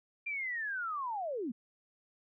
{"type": "linear sweep", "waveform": "sine", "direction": "down", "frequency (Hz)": [2400, 207.7], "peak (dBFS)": -34, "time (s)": [0.26, 1.52], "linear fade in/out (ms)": 10, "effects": []}